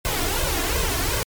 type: noise with flanger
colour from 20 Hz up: pink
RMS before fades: -23 dBFS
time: 0.05-1.23 s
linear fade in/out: 0 ms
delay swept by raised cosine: 1.9 to 2.88 ms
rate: 2.7 Hz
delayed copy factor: +0.7
effects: MP3 96 kbps